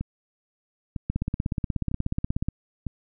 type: two click trains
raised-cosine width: 5 ms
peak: -17 / -13 dBFS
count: 4 / 24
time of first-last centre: 0.01-2.867 / 1.1-2.486 s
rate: 1.05 / 16.6 Hz
effects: none